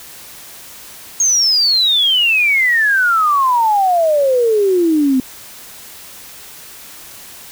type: exponential sweep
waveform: sine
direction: down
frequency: 6580 to 253.2 Hz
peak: -10 dBFS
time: 1.2-5.2 s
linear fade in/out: 2 ms
effects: white hiss -36 dBFS RMS until 7.51 s